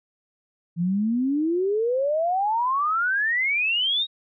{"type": "exponential sweep", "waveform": "sine", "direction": "up", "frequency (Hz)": [165.1, 3817], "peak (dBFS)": -20, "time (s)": [0.76, 4.07], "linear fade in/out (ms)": 50, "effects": []}